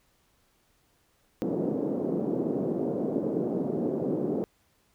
white band-pass noise, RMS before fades -29 dBFS, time 1.42-4.44 s, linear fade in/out 0 ms, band 170 to 450 Hz, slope 24 dB/octave, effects pink hiss -68 dBFS RMS until 4.94 s

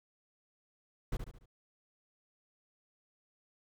brown noise with echo, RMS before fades -33 dBFS, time 1.12-1.17 s, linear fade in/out 5 ms, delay 72 ms, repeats 4, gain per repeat -7 dB, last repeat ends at 1.458 s, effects none

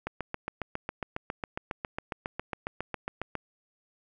click train, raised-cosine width 0.5 ms, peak -17 dBFS, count 25, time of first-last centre 0.07-3.353 s, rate 7.31 Hz, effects none

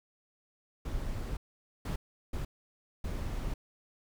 brown noise bursts at uneven times, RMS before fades -35 dBFS, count 4, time 0.85-1.37 / 1.85-1.96 / 2.33-2.45 / 3.04-3.54 s, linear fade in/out 5 ms, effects none

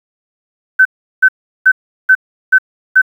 sine tone bursts, 1526 Hz, G6, 47 cents flat, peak -3 dBFS, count 6, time 0.79-3.018 s, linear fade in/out 10 ms, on 63 ms, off 370 ms, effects 7-bit

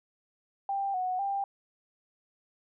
sine tone with pitch steps, 790 / 737 / 793 Hz, G5 / F#5 / G5, +13 / -7 / +20 cents, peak -28 dBFS, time 0.69-1.44 s, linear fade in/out 2 ms, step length 250 ms, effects none

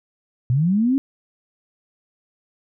sine linear sweep, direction up, 116.54 to 279.7 Hz, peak -15 dBFS, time 0.5-0.98 s, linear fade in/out 0 ms, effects none

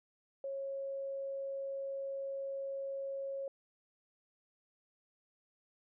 sine tone, 547 Hz, C#5, 23 cents flat, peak -37 dBFS, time 0.44-3.48 s, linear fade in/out 2 ms, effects none

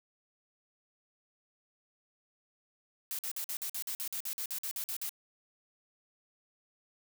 blue noise bursts, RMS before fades -37 dBFS, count 16, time 3.11-5.093 s, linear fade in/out 0 ms, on 78 ms, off 49 ms, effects none

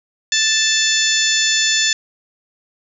harmonic tone, 880 Hz, A5, in tune, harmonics 2 / 3 / 4 / 5 / 6 / 7 / 8, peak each -20 / -24 / -19 / -24 / -22 / -24 / -21 dBFS, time 0.32-1.93 s, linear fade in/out 2 ms, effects none

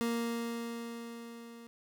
30% pulse tone with level ramp, 233.1 Hz, A#3, in tune, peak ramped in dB -27 to -46 dBFS, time 0.01-1.67 s, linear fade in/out 0 ms, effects none

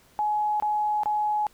sine tone bursts, 843 Hz, G#5, 26 cents sharp, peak -22 dBFS, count 3, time 0.19-1.468 s, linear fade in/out 0 ms, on 410 ms, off 24 ms, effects pink hiss -58 dBFS RMS until 1.53 s

